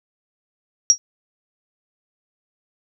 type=tone with exponential decay; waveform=sine; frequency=5680 Hz; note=F8; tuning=28 cents sharp; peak=-4 dBFS; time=0.9-0.98 s; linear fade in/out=0 ms; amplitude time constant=17 ms; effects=none